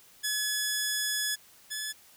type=tone pair in turn; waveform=10% pulse; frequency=1700 / 1715.8 Hz; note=G#6 / A6; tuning=+40 / -44 cents; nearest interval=unison; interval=16 cents; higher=second; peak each=-19 / -24 dBFS; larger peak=first; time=0.23-1.36 / 1.7-1.93 s; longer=first; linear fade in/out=20 ms; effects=white hiss -57 dBFS RMS until 2.16 s